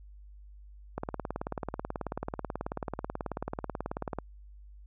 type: click train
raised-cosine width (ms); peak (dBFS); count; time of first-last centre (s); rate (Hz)
1; -19; 60; 0.98-4.187; 18.4
effects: added 50 Hz sine -48 dBFS peak until 4.86 s